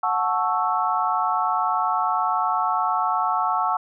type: chord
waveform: sine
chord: F# minor seventh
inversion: none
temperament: equal with one note detuned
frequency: 731.5 / 880 / 1108.7 / 1318.5 Hz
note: F#5 / A5 / C#6 / E6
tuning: -20 / 0 / 0 / 0 cents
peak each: -25 dBFS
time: 0.03-3.77 s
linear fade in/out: 5 ms
effects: none